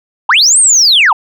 sine linear two-way sweep, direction up then down, 790 to 8870 to 790 Hz, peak -3 dBFS, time 0.29-1.13 s, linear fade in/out 5 ms, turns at 0.59 s, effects tanh soft clip ceiling -1 dBFS

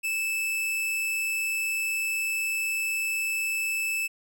45% pulse tone, 2628 Hz, E7, 6 cents flat, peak -26 dBFS, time 0.03-4.08 s, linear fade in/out 20 ms, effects none

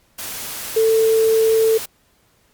sine tone in noise, 445.4 Hz, A4, 21 cents sharp, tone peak -12 dBFS, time 0.76-1.78 s, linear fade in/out 10 ms, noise white, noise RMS -29 dBFS, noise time 0.18-1.86 s, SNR +14 dB, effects pink hiss -59 dBFS RMS until 2.53 s + Opus 48 kbps

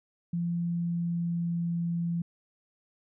sine tone with pitch glide, 171.5 to 170.12 Hz, F3 to F3, -31 to -45 cents, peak -27 dBFS, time 0.33-2.22 s, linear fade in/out 5 ms, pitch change -14 cents, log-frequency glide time 0.55-1.76 s, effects none

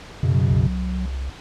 triangle chord, F# suspended fourth, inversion none, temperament equal with one note detuned, 92.5 / 124.47 / 138.59 Hz, F#2 / B2 / C#3, 0 / +14 / 0 cents, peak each -18 / -17 / -19 dBFS, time 0.23-0.67 s, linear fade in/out 5 ms
sine tone, 183.2 Hz, F#3, 17 cents flat, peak -25 dBFS, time 0.34-1.06 s, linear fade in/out 5 ms
sine tone with pitch glide, 65.41 to 65.98 Hz, C2 to C2, 0 to +15 cents, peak -24 dBFS, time 0.49-1.3 s, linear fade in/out 5 ms, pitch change +15 cents, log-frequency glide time 0.68-0.93 s
effects pink hiss -40 dBFS RMS until 1.4 s + low-pass 5000 Hz 12 dB/octave

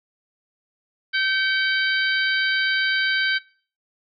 harmonic tone with a mistuned harmonic, 774 Hz, G5, 22 cents flat, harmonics 2 / 3 / 4 / 5 / 6, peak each -21 / -27 / -27 / -30 / -30 dBFS, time 1.13-3.39 s, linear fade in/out 20 ms, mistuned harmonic 3, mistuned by -44 cents, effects noise-tail reverb RT60 0.4 s tail -19 dB re dry

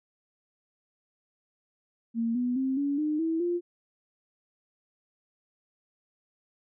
sine tone with pitch steps, 230.1 / 246.6 / 264.3 / 283.3 / 303.6 / 325.4 / 348.8 Hz, A#3 / B3 / C4 / C#4 / D#4 / E4 / F4, -22 / -2 / +18 / +38 / -42 / -22 / -2 cents, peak -25 dBFS, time 2.14-3.61 s, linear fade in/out 50 ms, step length 210 ms, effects none

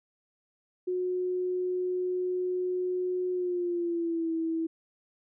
sine tone with pitch glide, 364.1 to 326.3 Hz, F#4 to E4, -28 to -18 cents, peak -27 dBFS, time 0.87-4.67 s, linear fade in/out 10 ms, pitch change -190 cents, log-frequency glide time 3.32-4.32 s, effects none

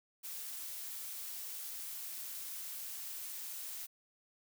blue noise, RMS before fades -44 dBFS, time 0.23-3.87 s, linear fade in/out 20 ms, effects none

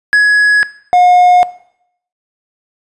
triangle tone pair in turn, 1679 / 718.7 Hz, G#6 / F5, +18 / +49 cents, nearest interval octave + minor third, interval 1469 cents, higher first, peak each -3 dBFS, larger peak neither, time 0.13-0.63 / 0.93-1.43 s, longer neither, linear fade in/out 0 ms, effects noise-tail reverb RT60 0.7 s tail -18 dB re dry + resampled to 24000 Hz

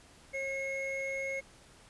triangle tone pair together, 541 / 2168 Hz, C#5 / C#7, -42 / -39 cents, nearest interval 2 octaves, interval 2403 cents, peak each -35 / -34 dBFS, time 0.33-1.41 s, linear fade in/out 20 ms, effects pink hiss -58 dBFS RMS until 1.89 s + resampled to 24000 Hz

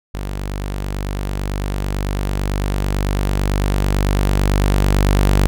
sawtooth tone with level ramp, 49 Hz, G1, in tune, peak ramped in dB -19 to -7 dBFS, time 0.14-5.47 s, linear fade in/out 0 ms, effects none

